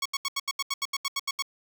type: tone bursts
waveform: 10% pulse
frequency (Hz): 1108.7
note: C#6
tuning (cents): 0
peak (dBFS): -18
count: 13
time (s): 0.02-1.424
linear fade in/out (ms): 5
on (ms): 36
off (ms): 78
effects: none